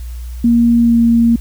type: tone with pitch glide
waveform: sine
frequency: 235 to 232.4 Hz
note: A#3 to A#3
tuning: +14 to -5 cents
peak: -7 dBFS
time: 0.44-1.36 s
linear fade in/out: 5 ms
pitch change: -19 cents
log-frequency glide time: 0.8-0.97 s
effects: added 60 Hz sine -23 dBFS peak until 1.4 s + white hiss -44 dBFS RMS until 1.4 s